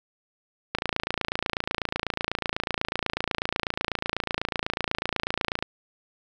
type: click train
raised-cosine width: 0.3 ms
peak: -9 dBFS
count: 138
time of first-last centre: 0.75-5.625 s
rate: 28.1 Hz
effects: none